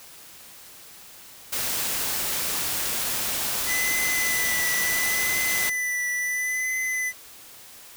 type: noise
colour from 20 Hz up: white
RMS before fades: -27 dBFS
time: 1.52-5.7 s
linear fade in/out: 10 ms
type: tone with vibrato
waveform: square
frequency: 2000 Hz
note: B6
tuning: 21 cents sharp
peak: -25 dBFS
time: 3.66-7.13 s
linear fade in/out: 50 ms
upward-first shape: triangle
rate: 0.72 Hz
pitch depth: 32 cents each way
effects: white hiss -46 dBFS RMS until 7.96 s